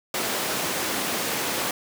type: high-pass noise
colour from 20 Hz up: pink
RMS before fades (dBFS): -27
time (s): 0.14-1.71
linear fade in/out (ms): 2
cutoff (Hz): 260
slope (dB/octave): 12
effects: none